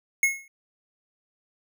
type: tone with exponential decay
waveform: square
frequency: 2173 Hz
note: C#7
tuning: 35 cents flat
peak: -16 dBFS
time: 0.23-0.48 s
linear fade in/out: 2 ms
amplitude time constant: 54 ms
effects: none